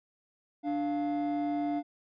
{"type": "tone pair together", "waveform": "triangle", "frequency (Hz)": [293.7, 698.5], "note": ["D4", "F5"], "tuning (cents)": [0, 0], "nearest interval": "octave + minor third", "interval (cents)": 1500, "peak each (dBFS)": [-27, -31], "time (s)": [0.63, 1.83], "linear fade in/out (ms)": 50, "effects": ["tanh soft clip ceiling -22 dBFS", "resampled to 11025 Hz"]}